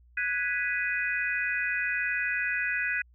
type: chord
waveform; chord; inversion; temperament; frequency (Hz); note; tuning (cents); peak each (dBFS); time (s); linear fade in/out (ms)
sine; G# minor seventh; third; equal; 1480 / 1661.2 / 1975.5 / 2489; F#6 / G#6 / B6 / D#7; 0 / 0 / 0 / 0; -32; 0.17-3.02; 5
effects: added 60 Hz sine -55 dBFS peak until 3.14 s